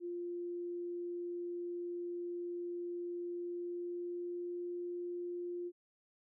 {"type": "tone with pitch glide", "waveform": "sine", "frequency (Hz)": [349.2, 351.2], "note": ["F4", "F4"], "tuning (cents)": [0, 10], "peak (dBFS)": -38, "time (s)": [0, 5.72], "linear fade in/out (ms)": 50, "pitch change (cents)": 10, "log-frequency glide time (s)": [3.25, 4.69], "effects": []}